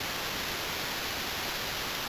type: noise with sample-and-hold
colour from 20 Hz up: blue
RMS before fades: -34 dBFS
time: 0-2.08 s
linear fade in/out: 5 ms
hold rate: 8820 Hz
effects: resampled to 32000 Hz